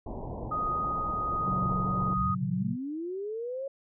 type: low-pass noise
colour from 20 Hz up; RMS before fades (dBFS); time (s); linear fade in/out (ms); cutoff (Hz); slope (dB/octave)
pink; -37; 0.06-2.14; 5; 990; 96
type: tone with tremolo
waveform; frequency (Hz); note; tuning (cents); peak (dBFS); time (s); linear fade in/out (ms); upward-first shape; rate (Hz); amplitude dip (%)
sine; 1245; D#6; +1; -27; 0.51-2.35; 10; triangle; 1.3; 25
type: chord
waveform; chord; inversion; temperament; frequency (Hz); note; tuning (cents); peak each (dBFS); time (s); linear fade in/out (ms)
sine; F# major; first; equal; 116.54 / 138.59 / 185; A#2 / C#3 / F#3; 0 / 0 / 0; -35 / -35 / -31; 1.44-2.77; 50
type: linear sweep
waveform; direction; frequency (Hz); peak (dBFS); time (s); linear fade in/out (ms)
sine; up; 50.2 to 554.4; -32; 2.17-3.68; 5
effects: none